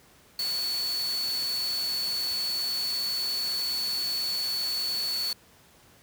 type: tone in noise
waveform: sine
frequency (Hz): 4435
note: C#8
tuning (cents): 0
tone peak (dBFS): -27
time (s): 0.39-5.33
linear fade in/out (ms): 2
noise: white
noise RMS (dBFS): -38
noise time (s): 0.39-5.33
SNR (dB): +8
effects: pink hiss -57 dBFS RMS until 6.02 s + high-pass 60 Hz 12 dB/octave